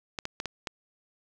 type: clicks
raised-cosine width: 0.2 ms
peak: -15 dBFS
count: 5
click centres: 0.188 / 0.254 / 0.401 / 0.457 / 0.672 s
effects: none